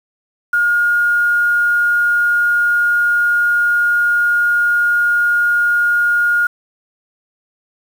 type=tone with quantisation; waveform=sine; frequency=1426 Hz; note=F6; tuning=36 cents sharp; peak=-11 dBFS; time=0.53-6.47 s; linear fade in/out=5 ms; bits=6; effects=none